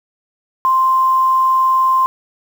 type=tone with quantisation; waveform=sine; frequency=1046.5 Hz; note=C6; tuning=in tune; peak=-10 dBFS; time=0.65-2.06 s; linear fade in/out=0 ms; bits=6; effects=none